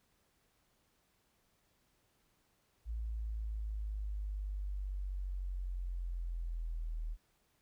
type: linear sweep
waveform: sine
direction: down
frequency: 56 to 39.4 Hz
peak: -36 dBFS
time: 2.85-7.17 s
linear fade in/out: 50 ms
effects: pink hiss -75 dBFS RMS until 7.61 s